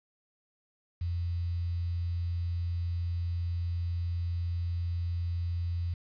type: tone with quantisation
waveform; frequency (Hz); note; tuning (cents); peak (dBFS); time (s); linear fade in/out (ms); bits
sine; 86.2; F2; -22; -29; 1.01-5.94; 5; 9
effects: resampled to 11025 Hz